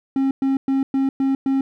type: tone bursts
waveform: triangle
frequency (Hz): 269.7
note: C#4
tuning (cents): -47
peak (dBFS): -14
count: 6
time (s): 0.16-1.61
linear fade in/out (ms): 2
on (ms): 150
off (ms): 110
effects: none